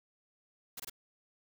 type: noise bursts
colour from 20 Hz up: white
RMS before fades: -43 dBFS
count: 3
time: 0.77-0.898 s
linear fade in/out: 5 ms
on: 28 ms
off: 22 ms
effects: none